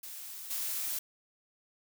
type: noise with level steps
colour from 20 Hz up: blue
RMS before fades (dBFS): -44 / -35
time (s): 0.03-0.99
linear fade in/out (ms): 5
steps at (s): 0.5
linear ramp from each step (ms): 10
effects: none